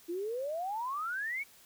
sine exponential sweep, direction up, 329.6 to 2300 Hz, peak -33 dBFS, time 0.08-1.44 s, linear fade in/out 20 ms, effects white hiss -59 dBFS RMS until 1.65 s

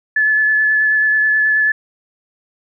sine tone with vibrato, 1726 Hz, A6, 34 cents flat, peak -11 dBFS, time 0.16-1.72 s, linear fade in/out 5 ms, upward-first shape sine, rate 9.3 Hz, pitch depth 13 cents each way, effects none

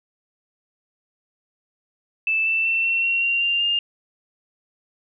sine tone with pitch steps, 2637 / 2661 / 2686 / 2711 / 2736 / 2762 / 2787 / 2813 Hz, E7 / E7 / E7 / E7 / F7 / F7 / F7 / F7, 0 / +16 / +32 / +48 / -36 / -20 / -4 / +12 cents, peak -18 dBFS, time 2.27-3.79 s, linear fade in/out 2 ms, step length 190 ms, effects none

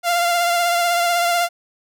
sawtooth tone with vibrato, 694 Hz, F5, 11 cents flat, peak -12 dBFS, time 0.03-1.49 s, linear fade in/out 50 ms, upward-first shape sine, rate 16 Hz, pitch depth 26 cents each way, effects none

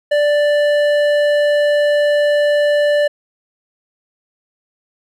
triangle tone with hard clipping, 587.3 Hz, D5, in tune, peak -13 dBFS, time 0.11-3.08 s, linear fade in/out 10 ms, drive 14 dB, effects none

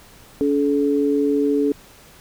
sine tone pair together, 284.3 / 430.5 Hz, C#4 / A4, +44 / -38 cents, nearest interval perfect fifth, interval 718 cents, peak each -18 / -19 dBFS, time 0.41-1.72 s, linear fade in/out 0 ms, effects pink hiss -47 dBFS RMS until 2.2 s

